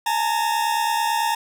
40% pulse tone pair together, 846 / 915 Hz, G#5 / A#5, +32 / -32 cents, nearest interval minor second, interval 136 cents, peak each -24 / -20 dBFS, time 0.06-1.35 s, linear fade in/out 5 ms, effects none

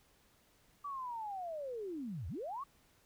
sine linear two-way sweep, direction down then up, 1165 to 69.5 to 1165 Hz, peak -39 dBFS, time 0.84-2.64 s, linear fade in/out 10 ms, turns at 2.28 s, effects pink hiss -69 dBFS RMS until 3.05 s

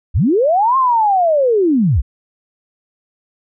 sine linear two-way sweep, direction up then down, 45.46 to 1079 to 45.46 Hz, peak -10 dBFS, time 0.14-2.02 s, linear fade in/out 20 ms, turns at 0.77 s, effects none

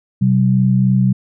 sine tone pair together, 127.6 / 191.18 Hz, C3 / G3, -43 / -43 cents, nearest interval perfect fifth, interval 700 cents, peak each -13 dBFS, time 0.21-1.13 s, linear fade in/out 10 ms, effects none

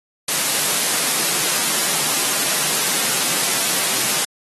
white high-pass noise, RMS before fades -19 dBFS, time 0.28-4.25 s, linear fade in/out 5 ms, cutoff 130 Hz, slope 96 dB/octave, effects AAC 32 kbps

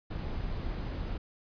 brown noise, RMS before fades -35 dBFS, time 0.1-1.18 s, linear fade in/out 10 ms, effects resampled to 11025 Hz

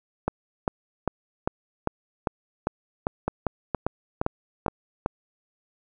two click trains, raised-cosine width 1 ms, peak -9 / -10 dBFS, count 13 / 4, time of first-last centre 0.28-5.061 / 3.28-4.682 s, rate 2.51 / 2.14 Hz, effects none

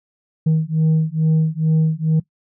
sine beating tone pair, 157.3 / 159.6 Hz, D#3 / D#3, +19 / +44 cents, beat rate 2.3 Hz, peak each -15 dBFS, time 0.46-2.2 s, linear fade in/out 10 ms, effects noise-tail reverb RT60 0.1 s tail -20 dB re dry + tanh soft clip ceiling -11 dBFS

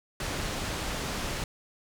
pink low-pass noise, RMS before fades -33 dBFS, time 0.2-1.44 s, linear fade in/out 2 ms, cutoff 7900 Hz, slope 12 dB/octave, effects none

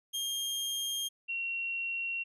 sawtooth / sine tone pair in turn, 3215 / 2737 Hz, G7 / F7, +43 / -36 cents, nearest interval minor third, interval 279 cents, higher first, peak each -29 / -32 dBFS, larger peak first, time 0.13-1.09 / 1.28-2.24 s, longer neither, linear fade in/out 20 ms, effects resampled to 32000 Hz

